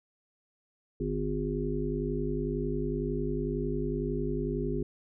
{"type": "harmonic tone", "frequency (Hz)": 51, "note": "G#1", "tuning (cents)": -31, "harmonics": [1, 3, 5, 7, 8], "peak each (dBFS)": [-35, -35, -35, -35, -35], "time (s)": [1, 4.83], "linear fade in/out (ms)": 5, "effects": []}